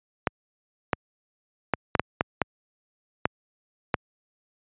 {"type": "clicks", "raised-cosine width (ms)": 0.5, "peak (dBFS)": -5, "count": 9, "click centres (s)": [0.272, 0.932, 1.737, 1.952, 1.996, 2.209, 2.417, 3.255, 3.942], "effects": ["high-pass 80 Hz 12 dB/octave", "resampled to 8000 Hz"]}